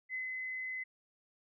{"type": "tone with ADSR envelope", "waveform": "sine", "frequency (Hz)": 2034, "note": "C7", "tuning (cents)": -50, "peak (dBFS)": -35, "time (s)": [0.09, 0.84], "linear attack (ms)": 52, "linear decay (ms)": 130, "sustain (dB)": -2, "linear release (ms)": 13, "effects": []}